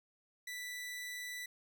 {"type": "tone", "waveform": "sawtooth", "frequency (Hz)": 1975.5, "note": "B6", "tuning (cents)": 0, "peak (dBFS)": -38, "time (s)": [0.47, 1.46], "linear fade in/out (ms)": 5, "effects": []}